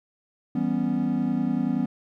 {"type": "chord", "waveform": "triangle", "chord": "C# half-diminished seventh", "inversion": "first", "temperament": "equal", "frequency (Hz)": [164.81, 196, 246.9, 277.2], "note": ["E3", "G3", "B3", "C#4"], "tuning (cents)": [0, 0, 0, 0], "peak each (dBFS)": [-29, -27, -23, -27], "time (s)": [0.55, 1.86], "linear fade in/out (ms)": 5, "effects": []}